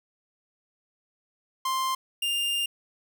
45% pulse tone pair in turn, 1050 / 2803 Hz, C6 / F7, +6 / +6 cents, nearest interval octave + perfect fourth, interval 1700 cents, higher second, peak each -25 dBFS, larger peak neither, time 1.65-1.95 / 2.22-2.66 s, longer second, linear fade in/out 5 ms, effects none

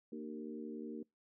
harmonic tone with a mistuned harmonic, 77 Hz, D#2, 17 cents flat, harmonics 3 / 4 / 5 / 6, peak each -45 / -47 / -49 / -51 dBFS, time 0.12-1.03 s, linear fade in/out 5 ms, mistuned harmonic 4, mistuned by -33 cents, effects noise-tail reverb RT60 0.2 s tail -26 dB re dry

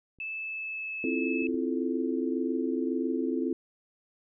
clicks, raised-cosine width 3 ms, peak -47 / -43 / -41 / -38 dBFS, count 4, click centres 0.187 / 1.423 / 1.49 / 1.544 s
sine tone with pitch glide, 2624 to 2603 Hz, E7 to E7, -9 to -22 cents, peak -33 dBFS, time 0.2-1.47 s, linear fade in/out 2 ms, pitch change -13 cents, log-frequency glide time 0.33-0.91 s
sine chord, F major seventh, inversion second, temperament just, 261.9 / 327.4 / 349.2 / 436.5 Hz, C4 / E4 / F4 / A4, +2 / -12 / 0 / -14 cents, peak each -30 / -32 / -34 / -35 dBFS, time 1.04-3.53 s, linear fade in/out 2 ms
effects none

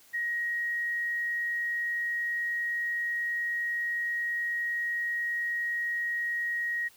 sine tone, 1889 Hz, A#6, 22 cents sharp, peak -28 dBFS, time 0.13-6.89 s, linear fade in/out 20 ms, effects white hiss -58 dBFS RMS until 6.96 s

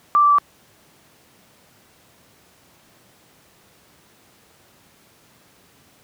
sine tone with pitch steps, 1174.7 / 1166.6 / 1158.5 Hz, D6 / D6 / D6, 0 / -12 / -24 cents, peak -11 dBFS, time 0.15-0.384 s, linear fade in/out 0 ms, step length 78 ms, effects pink hiss -54 dBFS RMS until 6.03 s + high-pass 100 Hz 12 dB/octave

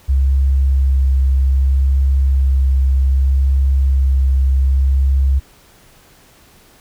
sine tone with vibrato, 67 Hz, C2, 42 cents sharp, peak -10 dBFS, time 0.08-5.4 s, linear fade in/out 20 ms, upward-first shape sine, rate 0.64 Hz, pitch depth 14 cents each way, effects pink hiss -48 dBFS RMS until 6.8 s

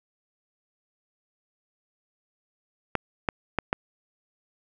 clicks, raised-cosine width 0.5 ms, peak -8 dBFS, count 4, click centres 2.953 / 3.288 / 3.587 / 3.729 s, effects none

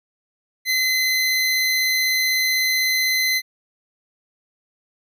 25% pulse tone, 2044 Hz, C7, 41 cents flat, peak -14 dBFS, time 0.65-3.42 s, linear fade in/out 50 ms, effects none

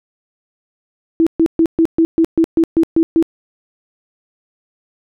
sine tone bursts, 327.7 Hz, E4, 10 cents flat, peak -8 dBFS, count 11, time 1.2-3.226 s, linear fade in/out 0 ms, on 66 ms, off 130 ms, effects none

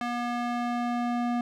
square tone with band-pass filter sweep, 240.6 Hz, B3, 45 cents flat, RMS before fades -29 dBFS, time 0.01-1.41 s, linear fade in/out 2 ms, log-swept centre 1200 to 540 Hz, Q 0.72, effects none

